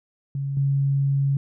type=tone with level steps; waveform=sine; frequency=138.59 Hz; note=C#3; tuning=in tune; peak=-24 / -18 dBFS; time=0.35-1.37 s; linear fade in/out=2 ms; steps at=0.57 s; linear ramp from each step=2 ms; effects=none